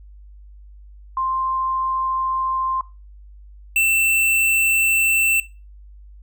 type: tone pair in turn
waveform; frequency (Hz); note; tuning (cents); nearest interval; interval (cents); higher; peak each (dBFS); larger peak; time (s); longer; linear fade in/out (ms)
sine / square; 1049 / 2677; C6 / E7; +4 / +26; octave + major third; 1622; second; -19 / -15; second; 1.17-2.81 / 3.76-5.4; neither; 2
effects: noise-tail reverb RT60 0.3 s tail -20 dB re dry + added 50 Hz sine -40 dBFS peak until 6.22 s